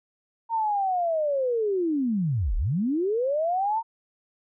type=linear two-way sweep; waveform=sine; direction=down then up; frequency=927 to 30.68 to 927 Hz; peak=-22 dBFS; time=0.49-3.83 s; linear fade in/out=50 ms; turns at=2.56 s; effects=none